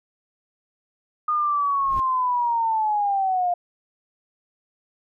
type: linear sweep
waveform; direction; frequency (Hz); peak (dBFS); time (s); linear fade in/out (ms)
sine; down; 1229 to 698.5; -19; 1.28-3.54; 5
type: noise with exponential growth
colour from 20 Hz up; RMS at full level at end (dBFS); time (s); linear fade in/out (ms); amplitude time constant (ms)
brown; -29; 1.73-2; 1; 58
effects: none

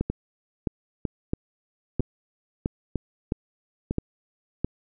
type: two click trains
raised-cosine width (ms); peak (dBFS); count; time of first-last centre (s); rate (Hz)
3; -11 / -13; 8 / 5; 0.01-4.646 / 0.1-3.91; 1.51 / 1.05
effects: none

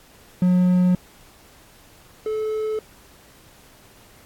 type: tone pair in turn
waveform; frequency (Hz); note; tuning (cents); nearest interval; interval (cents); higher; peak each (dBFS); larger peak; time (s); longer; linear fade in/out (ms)
triangle; 180.8 / 433.3; F#3 / A4; -40 / -27; octave + minor third; 1513; second; -12 / -20; first; 0.42-0.95 / 2.26-2.79; neither; 2
effects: pink hiss -51 dBFS RMS until 4.25 s + AAC 64 kbps

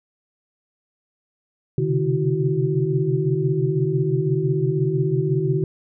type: tone cluster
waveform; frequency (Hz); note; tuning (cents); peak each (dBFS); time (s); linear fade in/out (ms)
sine; 130.5 / 136.4 / 152.5 / 332 / 376.9; C3 / C#3 / D#3 / E4 / F#4; -4 / -28 / -34 / +12 / +32; -27 / -24 / -22 / -30 / -23; 1.78-5.64; 2
effects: none

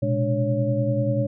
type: tone cluster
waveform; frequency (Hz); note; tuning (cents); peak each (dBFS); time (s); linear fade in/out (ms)
sine; 118.4 / 128.6 / 207.2 / 292.4 / 556; A#2 / C3 / G#3 / D4 / C#5; +27 / -30 / -4 / -7 / +5; -23 / -28 / -29 / -29 / -25; 0.02-1.27; 10
effects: none

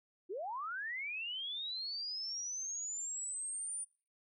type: linear sweep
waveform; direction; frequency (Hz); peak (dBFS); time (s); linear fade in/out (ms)
sine; up; 328 to 9397; -38; 0.29-3.85; 20
effects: noise-tail reverb RT60 0.4 s tail -24 dB re dry

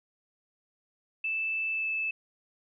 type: tone with pitch glide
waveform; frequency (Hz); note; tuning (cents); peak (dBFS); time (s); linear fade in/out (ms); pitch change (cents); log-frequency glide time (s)
sine; 2637 to 2622; E7 to E7; 0 to -10; -28; 1.24-2.11; 5; -10; 1.71-1.88
effects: none

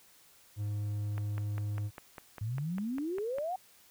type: tone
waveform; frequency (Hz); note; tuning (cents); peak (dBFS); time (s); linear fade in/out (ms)
triangle; 103.83; G#2; 0; -30; 0.56-1.91; 50
type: click train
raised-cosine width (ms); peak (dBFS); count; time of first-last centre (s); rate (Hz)
0.5; -28; 12; 1.18-3.384; 4.99
type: exponential sweep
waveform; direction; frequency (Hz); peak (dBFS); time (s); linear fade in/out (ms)
sine; up; 101.4 to 771; -32; 2.41-3.56; 5
effects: white hiss -61 dBFS RMS until 3.9 s

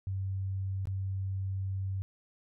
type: tone with dropouts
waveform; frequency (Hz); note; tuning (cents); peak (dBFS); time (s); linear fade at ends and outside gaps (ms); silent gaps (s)
sine; 96.1; G2; -34; -31; 0.07-2.02; 0; 0.855-0.872
effects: none

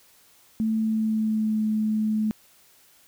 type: tone with pitch glide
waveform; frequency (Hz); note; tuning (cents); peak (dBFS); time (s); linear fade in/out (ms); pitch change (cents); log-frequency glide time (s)
sine; 220.6 to 215.8; A3 to A3; +5 to -33; -21; 0.6-2.31; 0; -38; 0.75-1.64
effects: white hiss -57 dBFS RMS until 3.07 s

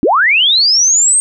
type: linear sweep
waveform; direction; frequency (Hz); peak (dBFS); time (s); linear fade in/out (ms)
sine; up; 229.3 to 8550; -7; 0.03-1.2; 0
effects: none

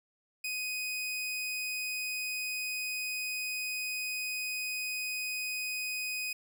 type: tone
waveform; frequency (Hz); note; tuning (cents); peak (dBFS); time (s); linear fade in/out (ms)
sawtooth; 2500; D#7; +8; -30; 0.44-6.33; 5
effects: none

